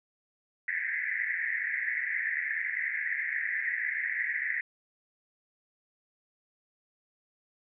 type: band-pass noise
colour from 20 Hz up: white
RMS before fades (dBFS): -32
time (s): 0.68-4.61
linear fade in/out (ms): 2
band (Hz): 1700 to 2100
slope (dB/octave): 96
effects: none